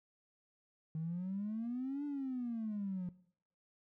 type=exponential two-way sweep; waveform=triangle; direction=up then down; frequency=155.56 to 293.7 to 176.2 Hz; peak=-33 dBFS; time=0.95-3.09 s; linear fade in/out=2 ms; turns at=2.05 s; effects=noise-tail reverb RT60 0.6 s tail -21 dB re dry + tanh soft clip ceiling -34 dBFS